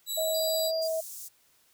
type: tone with vibrato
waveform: 15% pulse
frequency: 3922 Hz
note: B7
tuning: 13 cents flat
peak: -24 dBFS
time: 0.06-0.72 s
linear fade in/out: 50 ms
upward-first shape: triangle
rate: 15 Hz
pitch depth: 9 cents each way
type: tone with pitch glide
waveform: sine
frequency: 640 to 644.5 Hz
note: D#5 to E5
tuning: +49 to -39 cents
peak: -27 dBFS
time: 0.17-1.01 s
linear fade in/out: 10 ms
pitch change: +12 cents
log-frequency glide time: 0.44-0.73 s
type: tone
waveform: triangle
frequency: 4791 Hz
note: D8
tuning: 34 cents sharp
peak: -33 dBFS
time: 0.34-0.88 s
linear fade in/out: 10 ms
type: high-pass noise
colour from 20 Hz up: pink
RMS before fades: -42 dBFS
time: 0.81-1.29 s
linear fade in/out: 20 ms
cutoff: 6400 Hz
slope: 24 dB/octave
effects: white hiss -65 dBFS RMS until 1.73 s